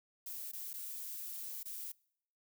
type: noise with dropouts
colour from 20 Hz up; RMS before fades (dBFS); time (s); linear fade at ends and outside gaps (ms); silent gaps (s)
violet; -44; 0.26-1.92; 5; 0.516-0.531 / 0.733-0.738 / 1.631-1.655
effects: noise-tail reverb RT60 0.7 s tail -25 dB re dry